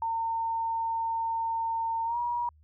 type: tone with pitch glide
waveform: sine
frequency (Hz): 910 to 958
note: A#5 to A#5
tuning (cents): -42 to +47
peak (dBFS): -27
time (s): 0.02-2.49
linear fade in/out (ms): 2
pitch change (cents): +89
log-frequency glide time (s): 2.05-2.18
effects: added 76 Hz sine -56 dBFS peak until 2.63 s